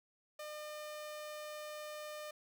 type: tone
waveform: sawtooth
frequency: 604 Hz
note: D5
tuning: 48 cents sharp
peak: -40 dBFS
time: 0.39-2.31 s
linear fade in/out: 5 ms
effects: none